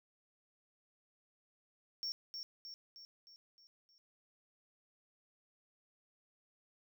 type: tone with echo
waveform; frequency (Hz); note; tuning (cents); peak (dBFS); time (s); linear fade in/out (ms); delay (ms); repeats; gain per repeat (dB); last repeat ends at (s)
triangle; 5480; F8; -34; -36; 2.03-2.12; 0; 310; 6; -5; 3.98
effects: none